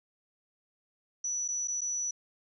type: tone with dropouts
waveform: sine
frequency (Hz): 5920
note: F#8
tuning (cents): 0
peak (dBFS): -30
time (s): 1.24-2.11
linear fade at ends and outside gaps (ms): 5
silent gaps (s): 1.48-1.485 / 1.675-1.681 / 1.809-1.815
effects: none